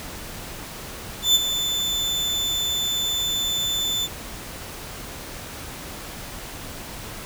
35% pulse tone with ADSR envelope, 3520 Hz, A7, in tune, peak -10 dBFS, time 1.22-4.08 s, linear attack 130 ms, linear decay 26 ms, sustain -10 dB, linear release 37 ms, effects pink hiss -36 dBFS RMS until 7.25 s

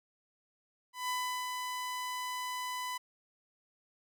sawtooth tone with ADSR envelope, 1000 Hz, B5, 21 cents sharp, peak -28 dBFS, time 0.93-2.98 s, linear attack 160 ms, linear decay 370 ms, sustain -4 dB, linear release 11 ms, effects none

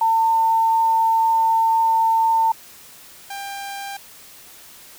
sine / sawtooth tone pair in turn, 901 / 794.8 Hz, A5 / G5, +41 / +24 cents, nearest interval major second, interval 217 cents, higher first, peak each -14 / -25 dBFS, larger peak first, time 0.01-2.52 / 3.3-3.97 s, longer first, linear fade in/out 5 ms, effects white hiss -44 dBFS RMS until 4.98 s

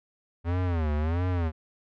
square tone with vibrato, 82.5 Hz, E2, 2 cents sharp, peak -25 dBFS, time 0.44-1.52 s, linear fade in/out 50 ms, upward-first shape sine, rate 1.5 Hz, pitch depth 180 cents each way, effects low-pass 2000 Hz 12 dB/octave

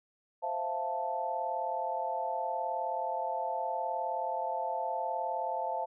sine chord, F major seventh, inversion second, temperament equal, 523.3 / 659.3 / 698.5 / 880 Hz, C5 / E5 / F5 / A5, 0 / 0 / 0 / 0 cents, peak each -39 / -38 / -37 / -34 dBFS, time 0.42-5.86 s, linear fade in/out 20 ms, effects none

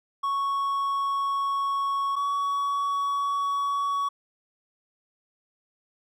triangle tone pair in turn, 1108.7 / 1125.5 Hz, C#6 / C#6, 0 / +26 cents, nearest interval unison, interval 26 cents, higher second, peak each -22 dBFS, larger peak neither, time 0.23-2.16 / 2.16-4.09 s, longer neither, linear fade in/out 10 ms, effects none

